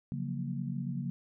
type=chord; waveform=sine; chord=Gb major seventh; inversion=second; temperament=equal; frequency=138.59 / 174.61 / 185 / 233.1 Hz; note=Db3 / F3 / Gb3 / Bb3; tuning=0 / 0 / 0 / 0 cents; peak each=-36 / -40 / -40 / -39 dBFS; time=0.12-1.1 s; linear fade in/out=0 ms; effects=none